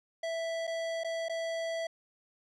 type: tone with dropouts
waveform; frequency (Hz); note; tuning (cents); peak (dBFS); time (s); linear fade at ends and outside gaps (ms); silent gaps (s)
square; 659.3; E5; 0; -33; 0.23-1.87; 5; 0.67-0.675 / 1.036-1.045 / 1.285-1.295
effects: low-pass 6000 Hz 12 dB/octave